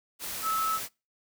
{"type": "tone in noise", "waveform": "sine", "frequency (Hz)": 1302, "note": "E6", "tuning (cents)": -22, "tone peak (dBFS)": -26, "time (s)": [0.42, 0.8], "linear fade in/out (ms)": 50, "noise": "white", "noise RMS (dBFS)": -36, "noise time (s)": [0.19, 0.89], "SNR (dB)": 7, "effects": ["noise-tail reverb RT60 0.3 s tail -26 dB re dry"]}